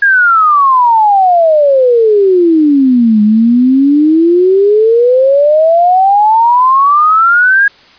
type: exponential two-way sweep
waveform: sine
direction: down then up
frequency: 1653 to 207.7 to 1653 Hz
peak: -4 dBFS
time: 0.02-7.68 s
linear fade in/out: 5 ms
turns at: 3.22 s
effects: white hiss -41 dBFS RMS until 7.98 s + resampled to 11025 Hz

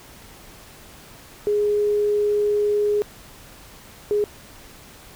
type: tone bursts at uneven times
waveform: sine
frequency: 415.3 Hz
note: G#4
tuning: in tune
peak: -17 dBFS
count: 2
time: 1.47-3.02 / 4.11-4.24 s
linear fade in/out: 0 ms
effects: pink hiss -45 dBFS RMS until 5.15 s

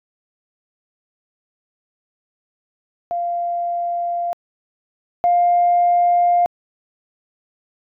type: tone pair in turn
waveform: sine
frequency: 694 / 702.1 Hz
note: F5 / F5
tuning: -11 / +9 cents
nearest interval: unison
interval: 20 cents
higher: second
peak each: -19 / -11 dBFS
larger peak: second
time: 3.11-4.33 / 5.24-6.46 s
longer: neither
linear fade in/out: 0 ms
effects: tanh soft clip ceiling -7 dBFS

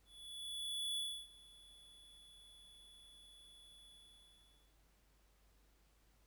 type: tone with ADSR envelope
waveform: square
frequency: 3427 Hz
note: A7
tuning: 46 cents flat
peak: -38 dBFS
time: 0.05-4.76 s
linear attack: 920 ms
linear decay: 300 ms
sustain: -22 dB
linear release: 880 ms
effects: added 50 Hz sine -70 dBFS peak until 6.26 s + pink hiss -75 dBFS RMS until 6.26 s

